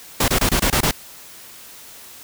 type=noise bursts; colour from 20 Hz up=pink; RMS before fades=-17 dBFS; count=7; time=0.2-0.912 s; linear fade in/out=5 ms; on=82 ms; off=23 ms; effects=white hiss -41 dBFS RMS until 2.23 s